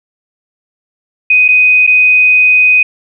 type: tone with dropouts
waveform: sine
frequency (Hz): 2500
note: D#7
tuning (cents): +8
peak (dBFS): -4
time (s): 1.3-2.83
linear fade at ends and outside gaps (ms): 5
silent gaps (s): 1.481-1.486 / 1.867-1.874
effects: none